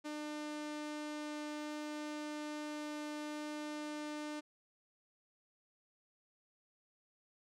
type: tone with low-pass filter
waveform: sawtooth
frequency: 300.1 Hz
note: D4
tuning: 38 cents sharp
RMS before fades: -43 dBFS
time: 0.04-4.41 s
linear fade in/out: 20 ms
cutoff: 8100 Hz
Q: 0.79
effects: none